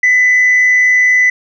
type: tone with frequency modulation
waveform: sine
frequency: 2000 Hz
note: B6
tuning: 21 cents sharp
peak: -5 dBFS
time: 0.03-1.3 s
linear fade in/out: 5 ms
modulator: 95.9 Hz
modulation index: 0.32
effects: tanh soft clip ceiling -4 dBFS